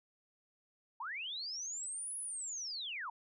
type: linear two-way sweep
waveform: sine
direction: up then down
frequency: 852 to 10548 to 852 Hz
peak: -39 dBFS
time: 1-3.1 s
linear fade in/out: 5 ms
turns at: 2.17 s
effects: none